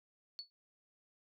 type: tone with exponential decay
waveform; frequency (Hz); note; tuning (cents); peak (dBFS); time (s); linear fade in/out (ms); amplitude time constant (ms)
sine; 4435; C#8; 0; -38; 0.39-0.5; 0; 22
effects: none